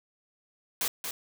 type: noise with echo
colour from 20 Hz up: white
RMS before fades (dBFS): -29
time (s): 0.81-0.88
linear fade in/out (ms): 2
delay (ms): 230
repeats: 1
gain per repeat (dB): -6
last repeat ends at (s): 1.11
effects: none